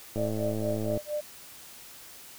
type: click train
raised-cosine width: 2 ms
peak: -20 dBFS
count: 89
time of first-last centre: 0.16-0.975 s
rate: 108 Hz
type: tone with tremolo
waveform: sine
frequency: 597 Hz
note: D5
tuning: 28 cents sharp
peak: -27 dBFS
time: 0.17-1.21 s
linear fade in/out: 10 ms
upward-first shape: sine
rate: 4.3 Hz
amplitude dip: 100%
effects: white hiss -48 dBFS RMS until 2.38 s